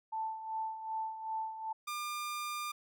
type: tone with tremolo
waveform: sine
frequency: 883 Hz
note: A5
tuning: 6 cents sharp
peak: -33 dBFS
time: 0.12-1.73 s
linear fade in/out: 10 ms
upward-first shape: sine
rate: 2.6 Hz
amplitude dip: 65%
type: tone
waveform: sawtooth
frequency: 1200 Hz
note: D6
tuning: 37 cents sharp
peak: -33 dBFS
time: 1.87-2.72 s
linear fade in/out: 10 ms
effects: none